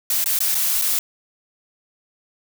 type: noise with dropouts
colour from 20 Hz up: blue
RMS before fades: -20 dBFS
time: 0.1-0.99 s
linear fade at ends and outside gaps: 2 ms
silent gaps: 0.242-0.259 / 0.39-0.404 / 0.546-0.551 / 0.815-0.82 s
effects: none